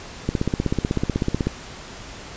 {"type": "click train", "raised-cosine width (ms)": 3, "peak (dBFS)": -7, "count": 20, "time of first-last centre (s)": [0.29, 1.47], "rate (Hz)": 16.1, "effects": ["pink hiss -38 dBFS RMS until 2.36 s", "resampled to 16000 Hz"]}